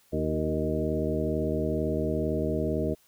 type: harmonic tone with a mistuned harmonic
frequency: 77.78 Hz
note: D#2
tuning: in tune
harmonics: 1 / 2 / 3 / 4 / 5 / 6 / 8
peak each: -33 / -33 / -33 / -33 / -33 / -33 / -33 dBFS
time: 0.12-2.95 s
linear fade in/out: 20 ms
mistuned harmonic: 5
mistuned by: -29 cents
effects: white hiss -63 dBFS RMS until 3.07 s